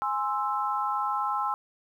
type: chord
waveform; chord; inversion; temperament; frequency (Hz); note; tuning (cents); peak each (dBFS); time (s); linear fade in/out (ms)
sine; Ab augmented; none; equal; 830.6 / 1046.5 / 1318.5; Ab5 / C6 / E6; 0 / 0 / 0; -30; 0.02-1.54; 0
effects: 10-bit